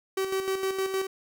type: tone with tremolo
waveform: 45% pulse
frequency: 383.3 Hz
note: G4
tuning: 39 cents flat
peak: -25 dBFS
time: 0.17-1.07 s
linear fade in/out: 5 ms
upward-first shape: square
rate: 6.5 Hz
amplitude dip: 50%
effects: none